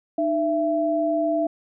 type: tone pair together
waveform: sine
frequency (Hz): 305.4 / 668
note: D#4 / E5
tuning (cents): -32 / +23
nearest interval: octave + major second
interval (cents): 1355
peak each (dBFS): -24 / -21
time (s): 0.18-1.47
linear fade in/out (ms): 5
effects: none